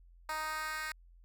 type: tone with high-pass filter sweep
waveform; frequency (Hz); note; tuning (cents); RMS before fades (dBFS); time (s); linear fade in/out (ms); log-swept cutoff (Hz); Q
10% pulse; 311.1; D#4; 0; -38; 0.29-0.92; 2; 930 to 1700; 1.7
effects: added 43 Hz sine -56 dBFS peak until 1.24 s